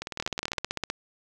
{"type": "two click trains", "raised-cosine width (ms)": 0.2, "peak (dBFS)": [-11, -16], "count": [12, 12], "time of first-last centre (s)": [[0.2, 0.901], [0.02, 0.584]], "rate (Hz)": [15.7, 19.5], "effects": []}